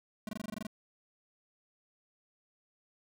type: tone bursts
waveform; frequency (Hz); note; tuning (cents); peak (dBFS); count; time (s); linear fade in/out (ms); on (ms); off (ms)
square; 214.6; A3; -43; -37; 10; 0.27-0.668; 2; 20; 22
effects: none